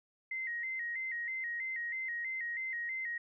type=tone with vibrato; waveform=sine; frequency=1975.5 Hz; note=B6; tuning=in tune; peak=-35 dBFS; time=0.31-3.18 s; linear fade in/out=5 ms; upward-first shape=square; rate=3.1 Hz; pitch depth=82 cents each way; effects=none